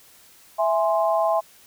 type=chord; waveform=sine; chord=E augmented; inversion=none; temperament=equal; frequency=659.3 / 830.6 / 1046.5 Hz; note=E5 / G#5 / B#5; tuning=0 / 0 / 0 cents; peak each=-20 / -24 / -25 dBFS; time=0.58-1.41 s; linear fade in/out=20 ms; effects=white hiss -52 dBFS RMS until 1.66 s